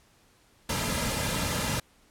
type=noise with comb filter; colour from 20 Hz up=pink; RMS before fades=-29 dBFS; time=0.69-1.8 s; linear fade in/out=5 ms; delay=2.7 ms; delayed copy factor=-0.65; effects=pink hiss -62 dBFS RMS until 2.1 s + low-pass 12000 Hz 12 dB/octave